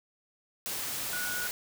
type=tone in noise; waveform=sine; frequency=1461 Hz; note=F#6; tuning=22 cents flat; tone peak=-34 dBFS; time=1.13-1.47 s; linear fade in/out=0 ms; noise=white; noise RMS=-35 dBFS; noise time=0.66-1.51 s; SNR=-2 dB; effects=none